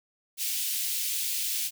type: high-pass noise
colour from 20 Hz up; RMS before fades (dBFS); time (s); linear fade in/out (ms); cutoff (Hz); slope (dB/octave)
white; -30; 0.37-1.71; 50; 2500; 24
effects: none